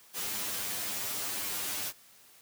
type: noise with comb filter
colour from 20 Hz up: white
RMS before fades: -35 dBFS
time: 0.13-1.93 s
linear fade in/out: 50 ms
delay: 10 ms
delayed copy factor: +1
effects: white hiss -58 dBFS RMS until 2.41 s + high-pass 80 Hz 12 dB/octave